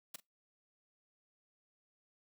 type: noise with echo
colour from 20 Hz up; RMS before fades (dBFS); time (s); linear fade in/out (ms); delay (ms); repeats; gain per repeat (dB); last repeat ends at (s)
white; -44; 0.14-0.16; 5; 42; 1; -15; 0.202
effects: noise-tail reverb RT60 0.2 s tail -23 dB re dry + high-pass 150 Hz 12 dB/octave